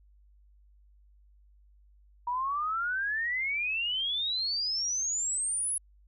sine exponential sweep, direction up, 952 to 10700 Hz, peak -28 dBFS, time 2.27-5.78 s, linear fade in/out 5 ms, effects added 50 Hz sine -57 dBFS peak until 6.07 s

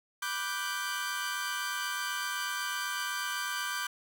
sawtooth chord, G major seventh, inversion first, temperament equal, 987.8 / 1174.7 / 1480 / 1568 Hz, B5 / D6 / F#6 / G6, 0 / 0 / 0 / 0 cents, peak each -38 / -34 / -36 / -32 dBFS, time 0.22-3.87 s, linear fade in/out 5 ms, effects none

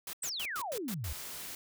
white noise bursts, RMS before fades -41 dBFS, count 6, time 0.07-0.942 s, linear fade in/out 2 ms, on 62 ms, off 100 ms
sine exponential sweep, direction down, 8490 to 65.1 Hz, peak -35 dBFS, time 0.22-1.13 s, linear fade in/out 5 ms
white noise, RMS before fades -43 dBFS, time 1.04-1.55 s, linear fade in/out 2 ms
effects none

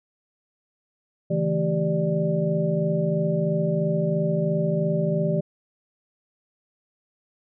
sine tone cluster, 141.1 / 164.1 / 218.5 / 390.6 / 591 Hz, C#3 / E3 / A3 / G4 / D5, +31 / -8 / -12 / -6 / +11 cents, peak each -31 / -23 / -31 / -29 / -26 dBFS, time 1.3-5.41 s, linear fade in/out 10 ms, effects none

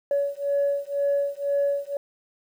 sine beating tone pair, 564 / 566 Hz, C#5 / C#5, +30 / +36 cents, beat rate 2 Hz, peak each -24 dBFS, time 0.11-1.97 s, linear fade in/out 2 ms, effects tanh soft clip ceiling -16 dBFS + 9-bit

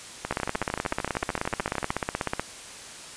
two click trains, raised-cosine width 0.5 ms, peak -10 / -13 dBFS, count 35 / 23, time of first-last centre 0.31-2.396 / 0.25-1.904 s, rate 16.3 / 13.3 Hz, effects white hiss -42 dBFS RMS until 3.16 s + resampled to 22050 Hz

